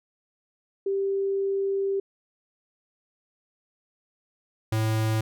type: tone pair in turn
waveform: sine / square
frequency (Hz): 392.4 / 110.11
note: G4 / A2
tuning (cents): +2 / +2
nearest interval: octave + minor seventh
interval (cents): 2200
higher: first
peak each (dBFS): -23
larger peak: neither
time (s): 0.86-2 / 4.72-5.21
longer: first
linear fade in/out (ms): 5
effects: none